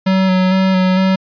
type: tone with vibrato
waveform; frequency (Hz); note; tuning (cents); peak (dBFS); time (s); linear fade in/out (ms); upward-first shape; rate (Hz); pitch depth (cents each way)
square; 187.5; F#3; +23; -11; 0.06-1.16; 10; square; 2.2; 18
effects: resampled to 11025 Hz